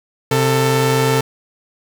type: tone pair together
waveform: sawtooth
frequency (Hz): 131.15 / 444.2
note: C3 / A4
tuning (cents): +4 / +16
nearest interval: octave + major sixth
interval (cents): 2112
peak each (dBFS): -12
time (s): 0.31-1.21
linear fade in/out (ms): 5
effects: 8-bit